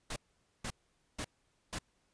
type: noise bursts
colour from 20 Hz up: pink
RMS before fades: -39 dBFS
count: 4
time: 0.1-1.788 s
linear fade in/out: 5 ms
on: 62 ms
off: 480 ms
effects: pink hiss -75 dBFS RMS until 2.13 s + resampled to 22050 Hz